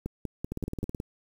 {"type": "two click trains", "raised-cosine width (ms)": 3, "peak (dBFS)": [-19, -20], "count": [5, 10], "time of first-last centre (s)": [[0.06, 0.831], [0.52, 1.001]], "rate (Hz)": [5.19, 18.7], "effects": ["8-bit"]}